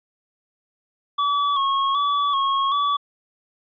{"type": "tone with vibrato", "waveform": "square", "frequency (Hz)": 1119, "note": "C#6", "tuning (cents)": 16, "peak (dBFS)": -19, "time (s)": [1.18, 2.97], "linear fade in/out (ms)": 10, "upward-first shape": "square", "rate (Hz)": 1.3, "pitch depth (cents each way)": 40, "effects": ["resampled to 11025 Hz", "10-bit"]}